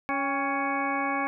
harmonic tone with a mistuned harmonic, 278.6 Hz, C#4, 9 cents sharp, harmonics 1 / 2 / 3 / 4 / 5 / 6 / 8 / 9, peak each -32 / -36 / -31 / -31 / -41 / -35 / -33 / -46 dBFS, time 0.09-1.27 s, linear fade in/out 0 ms, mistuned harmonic 3, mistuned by -60 cents, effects none

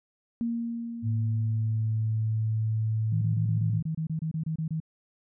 sine tone with exponential decay, 233.1 Hz, A#3, in tune, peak -25 dBFS, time 0.41-3.04 s, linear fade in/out 0 ms, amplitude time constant 570 ms
sine tone, 110 Hz, A2, in tune, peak -24 dBFS, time 1.02-3.82 s, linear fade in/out 50 ms
sine tone bursts, 159.2 Hz, D#3, 40 cents sharp, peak -27 dBFS, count 14, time 3.12-4.802 s, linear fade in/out 5 ms, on 96 ms, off 26 ms
effects none

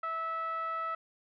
10% pulse tone with low-pass filter, 653 Hz, E5, 17 cents flat, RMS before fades -35 dBFS, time 0.03-0.95 s, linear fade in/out 5 ms, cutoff 1400 Hz, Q 4.7, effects none

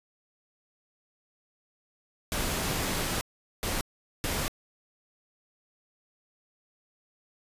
pink noise bursts at uneven times, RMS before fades -30 dBFS, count 3, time 2.32-3.21 / 3.63-3.81 / 4.24-4.48 s, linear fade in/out 0 ms, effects resampled to 32000 Hz

